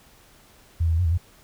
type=tone with pitch steps; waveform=sine; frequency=83.3 / 82 / 81.4 / 90.2 / 80.6 / 87.5 Hz; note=E2 / E2 / E2 / F#2 / E2 / F2; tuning=+19 / -9 / -21 / -44 / -38 / +4 cents; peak=-18 dBFS; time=0.8-1.178 s; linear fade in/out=10 ms; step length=63 ms; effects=pink hiss -54 dBFS RMS until 1.43 s